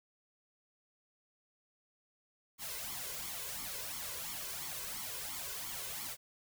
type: noise with flanger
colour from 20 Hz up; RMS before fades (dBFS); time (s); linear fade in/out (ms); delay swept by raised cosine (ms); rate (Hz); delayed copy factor
white; -42; 2.58-6.17; 50; 0.9 to 2; 2.9; +0.7
effects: none